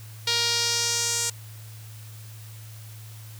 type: tone with band-pass filter sweep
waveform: sawtooth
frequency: 470 Hz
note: A#4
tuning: 14 cents sharp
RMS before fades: -25 dBFS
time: 0.27-1.3 s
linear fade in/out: 5 ms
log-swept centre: 4200 to 7500 Hz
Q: 2.2
effects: added 109 Hz sine -40 dBFS peak until 3.39 s + white hiss -49 dBFS RMS until 3.39 s